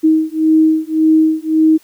sine beating tone pair, 314.9 / 316.7 Hz, D#4 / D#4, +21 / +31 cents, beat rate 1.8 Hz, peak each -12 dBFS, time 0.03-1.78 s, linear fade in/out 20 ms, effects white hiss -50 dBFS RMS until 1.83 s

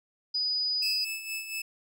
sine tone, 4960 Hz, D#8, 6 cents flat, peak -26 dBFS, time 0.34-1.05 s, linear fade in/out 10 ms
sawtooth tone with tremolo, 2615 Hz, E7, 15 cents flat, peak -28 dBFS, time 0.82-1.62 s, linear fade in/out 5 ms, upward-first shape sine, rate 4.3 Hz, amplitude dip 60%
effects none

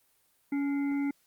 harmonic tone with a mistuned harmonic, 281.4 Hz, C#4, 26 cents sharp, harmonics 1 / 3 / 5 / 7 / 8, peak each -27 / -45 / -49 / -44 / -54 dBFS, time 0.52-1.11 s, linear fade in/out 5 ms, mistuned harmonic 7, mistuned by +84 cents, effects white hiss -69 dBFS RMS until 1.26 s + Opus 32 kbps

